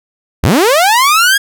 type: linear sweep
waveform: sawtooth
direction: up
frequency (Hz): 48.86 to 1661.2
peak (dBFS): -3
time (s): 0.43-1.38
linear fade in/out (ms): 10
effects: none